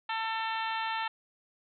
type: harmonic tone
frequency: 446.8 Hz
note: A4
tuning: 27 cents sharp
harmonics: 2 / 3 / 4 / 5 / 6 / 7 / 8 / 9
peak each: -33 / -38 / -38 / -44 / -41 / -44 / -45 / -47 dBFS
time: 0.09-1.08 s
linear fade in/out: 5 ms
effects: none